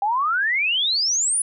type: exponential sweep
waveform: sine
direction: up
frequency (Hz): 784 to 10210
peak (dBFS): -18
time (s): 0.02-1.42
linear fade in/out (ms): 2
effects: none